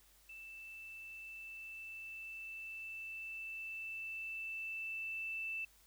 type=tone with level ramp; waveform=sine; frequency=2651 Hz; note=E7; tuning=9 cents sharp; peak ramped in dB=-49 to -38 dBFS; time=0.29-5.65 s; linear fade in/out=5 ms; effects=added 50 Hz sine -70 dBFS peak until 5.86 s + white hiss -67 dBFS RMS until 5.86 s